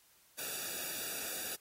white noise with comb filter, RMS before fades -40 dBFS, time 0.38-1.56 s, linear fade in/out 10 ms, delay 0.95 ms, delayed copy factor -0.95, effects white hiss -66 dBFS RMS until 1.6 s + AAC 48 kbps

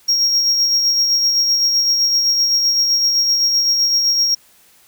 triangle tone with tremolo, 5588 Hz, F8, in tune, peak -10 dBFS, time 0.08-4.35 s, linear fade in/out 10 ms, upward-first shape sine, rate 7.8 Hz, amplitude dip 35%, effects white hiss -51 dBFS RMS until 4.87 s

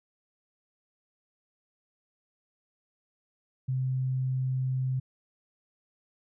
sine tone, 130 Hz, C3, 11 cents flat, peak -26 dBFS, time 3.68-5 s, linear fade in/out 10 ms, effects none

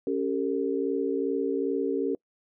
sine chord, G diminished, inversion second, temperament equal with one note detuned, 277.2 / 392 / 454.5 Hz, Db4 / G4 / Bb4, 0 / 0 / -44 cents, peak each -29 / -29 / -29 dBFS, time 0.07-2.15 s, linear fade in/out 2 ms, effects noise-tail reverb RT60 0.1 s tail -25 dB re dry

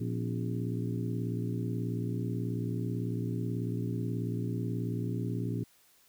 harmonic tone with a mistuned harmonic, 58.3 Hz, A#1, 1 cent sharp, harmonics 2 / 3 / 4 / 5 / 6 / 7, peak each -33 / -37 / -39 / -41 / -43 / -44 dBFS, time 0-5.64 s, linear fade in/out 10 ms, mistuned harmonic 4, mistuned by +140 cents, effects white hiss -64 dBFS RMS until 6.08 s

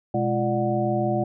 sine tone cluster, 123.2 / 209.5 / 343.6 / 593 / 737 Hz, B2 / G#3 / F4 / D5 / F#5, -4 / +15 / -28 / +17 / -7 cents, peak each -27 dBFS, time 0.14-1.24 s, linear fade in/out 5 ms, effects none

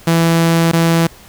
sawtooth tone with dropouts, 166.1 Hz, E3, 13 cents sharp, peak -6 dBFS, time 0.07-1.07 s, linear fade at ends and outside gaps 5 ms, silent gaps 0.717-0.732 s, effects pink hiss -41 dBFS RMS until 1.28 s

